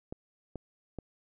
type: clicks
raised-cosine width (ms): 2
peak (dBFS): -25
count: 3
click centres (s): 0.125 / 0.557 / 0.987
effects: none